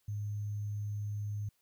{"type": "tone with sample-and-hold", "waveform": "sine", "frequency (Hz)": 103.83, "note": "G#2", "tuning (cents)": 0, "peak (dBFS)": -34, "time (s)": [0.08, 1.49], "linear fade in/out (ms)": 5, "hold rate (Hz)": 6300, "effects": ["white hiss -75 dBFS RMS until 1.61 s"]}